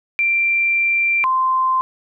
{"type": "tone pair in turn", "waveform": "sine", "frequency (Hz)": [2361, 1040.5], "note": ["D7", "C6"], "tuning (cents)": [9, -10], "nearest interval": "octave + major second", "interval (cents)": 1419, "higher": "first", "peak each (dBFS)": -14, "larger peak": "neither", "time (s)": [[0.19, 1.24], [1.24, 1.81]], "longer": "first", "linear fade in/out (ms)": 0, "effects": []}